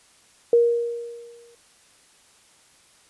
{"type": "tone with exponential decay", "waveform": "sine", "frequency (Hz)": 471.3, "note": "A#4", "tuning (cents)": 19, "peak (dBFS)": -11, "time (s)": [0.53, 1.55], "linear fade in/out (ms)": 2, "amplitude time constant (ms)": 220, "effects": ["white hiss -56 dBFS RMS until 3.09 s", "resampled to 24000 Hz"]}